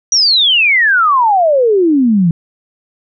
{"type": "exponential sweep", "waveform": "sine", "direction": "down", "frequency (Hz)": [5900, 160.5], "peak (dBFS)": -7, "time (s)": [0.12, 2.31], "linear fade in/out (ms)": 2, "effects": []}